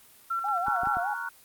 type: tone with tremolo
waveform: sine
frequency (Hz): 1355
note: E6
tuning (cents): +47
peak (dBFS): -26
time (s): 0.3-1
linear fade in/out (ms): 10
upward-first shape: square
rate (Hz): 5.4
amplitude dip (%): 40
type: tone with vibrato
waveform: sine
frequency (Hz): 766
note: G5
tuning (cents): -40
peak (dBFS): -28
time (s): 0.44-1.14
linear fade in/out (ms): 5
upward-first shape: sine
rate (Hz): 4.9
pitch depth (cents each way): 170
type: chord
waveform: sine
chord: Gb major seventh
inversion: first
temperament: equal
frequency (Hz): 932.3 / 1108.7 / 1396.9 / 1480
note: Bb5 / Db6 / F6 / Gb6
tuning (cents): 0 / 0 / 0 / 0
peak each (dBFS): -37 / -40 / -37 / -34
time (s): 0.66-1.29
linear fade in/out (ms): 5
type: clicks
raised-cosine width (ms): 3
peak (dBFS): -27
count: 4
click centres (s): 0.683 / 0.834 / 0.872 / 0.97
effects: white hiss -55 dBFS RMS until 1.44 s + Opus 32 kbps

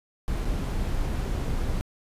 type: noise with dropouts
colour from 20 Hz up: brown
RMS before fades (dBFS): -27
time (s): 0.28-1.81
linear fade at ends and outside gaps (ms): 0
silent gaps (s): 0.448-0.453
effects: resampled to 32000 Hz

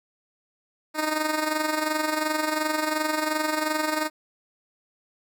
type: tone with amplitude modulation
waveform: 10% pulse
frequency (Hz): 308.7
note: D#4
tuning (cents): -14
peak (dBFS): -13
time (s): 0.94-4.1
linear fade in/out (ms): 50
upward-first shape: sine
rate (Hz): 22.8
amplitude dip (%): 60
effects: none

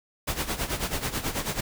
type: noise with tremolo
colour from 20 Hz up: pink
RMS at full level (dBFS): -27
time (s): 0.27-1.61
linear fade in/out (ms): 10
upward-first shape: sine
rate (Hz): 9.2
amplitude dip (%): 75
effects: none

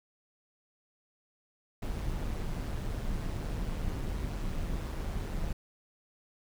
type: noise with amplitude modulation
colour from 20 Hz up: brown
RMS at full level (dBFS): -32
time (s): 1.82-5.53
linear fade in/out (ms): 5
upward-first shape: sine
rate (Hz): 152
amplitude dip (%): 45
effects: none

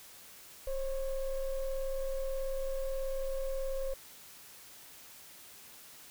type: ring-modulated tone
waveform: triangle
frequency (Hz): 277.2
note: C#4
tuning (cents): 0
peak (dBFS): -26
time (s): 0.67-3.94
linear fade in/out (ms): 5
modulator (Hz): 258
effects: tanh soft clip ceiling -24 dBFS + white hiss -53 dBFS RMS until 6.1 s

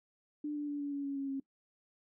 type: tone with pitch steps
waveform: sine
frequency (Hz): 296.9 / 293.2 / 289.4 / 285.8 / 282.2 / 278.6 / 275.1 / 271.6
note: D4 / D4 / D4 / D4 / C#4 / C#4 / C#4 / C#4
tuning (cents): +19 / -3 / -25 / -47 / +31 / +9 / -13 / -35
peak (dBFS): -34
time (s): 0.44-1.4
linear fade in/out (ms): 5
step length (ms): 120
effects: noise-tail reverb RT60 0.1 s tail -21 dB re dry

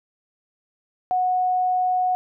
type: tone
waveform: sine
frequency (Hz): 734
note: F#5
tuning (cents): -14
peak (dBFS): -18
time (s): 1.11-2.15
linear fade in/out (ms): 0
effects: none

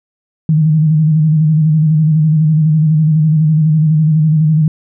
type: tone with vibrato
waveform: sine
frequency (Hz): 155.56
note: D#3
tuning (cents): 0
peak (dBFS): -7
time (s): 0.49-4.68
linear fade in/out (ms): 2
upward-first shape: square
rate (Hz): 12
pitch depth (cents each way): 45
effects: none

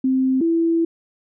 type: tone pair in turn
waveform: sine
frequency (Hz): 261.6 / 331.9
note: C4 / E4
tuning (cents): 0 / +12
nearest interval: major third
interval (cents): 412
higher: second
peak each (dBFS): -15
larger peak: neither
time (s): 0.04-0.41 / 0.41-0.85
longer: second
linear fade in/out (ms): 5
effects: none

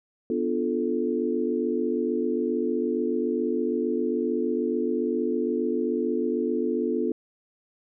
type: chord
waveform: sine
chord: B half-diminished seventh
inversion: none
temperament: equal with one note detuned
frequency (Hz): 246.9 / 293.7 / 349.2 / 437.2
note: B3 / D4 / F4 / A4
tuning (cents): 0 / 0 / 0 / -11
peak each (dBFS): -28 / -31 / -28 / -28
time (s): 0.3-7.12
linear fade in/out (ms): 2
effects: none

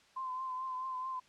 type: tone with vibrato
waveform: sine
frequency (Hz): 1033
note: C6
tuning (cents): -22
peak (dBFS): -36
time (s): 0.16-1.2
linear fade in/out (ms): 10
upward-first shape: triangle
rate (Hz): 4.6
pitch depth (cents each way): 40
effects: white hiss -64 dBFS RMS until 1.28 s + low-pass 5000 Hz 12 dB/octave

